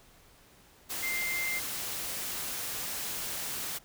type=tone in noise; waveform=sine; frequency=2093 Hz; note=C7; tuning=in tune; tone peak=-31 dBFS; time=1.02-1.6 s; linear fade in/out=20 ms; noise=white; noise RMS=-36 dBFS; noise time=0.89-3.79 s; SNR=+2 dB; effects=pink hiss -59 dBFS RMS until 3.84 s